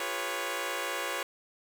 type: chord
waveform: 10% pulse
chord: C# dominant seventh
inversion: first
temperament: equal with one note detuned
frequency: 349.2 / 404.9 / 493.9 / 554.4 Hz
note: E#4 / G#4 / B4 / C#5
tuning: 0 / -44 / 0 / 0 cents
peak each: -31 / -31 / -29 / -27 dBFS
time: 0-1.23 s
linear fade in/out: 2 ms
effects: none